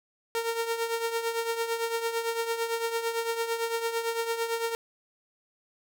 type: tone with tremolo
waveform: sawtooth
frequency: 460 Hz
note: A#4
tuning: 23 cents flat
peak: -21 dBFS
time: 0.35-4.75 s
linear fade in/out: 0 ms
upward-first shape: triangle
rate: 8.9 Hz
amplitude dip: 70%
effects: none